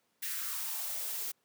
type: noise with high-pass filter sweep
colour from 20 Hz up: blue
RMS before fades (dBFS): -37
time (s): 0.22-1.32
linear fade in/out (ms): 10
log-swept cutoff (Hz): 1900 to 330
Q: 3.2
effects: pink hiss -75 dBFS RMS until 1.44 s + high-pass 200 Hz 12 dB/octave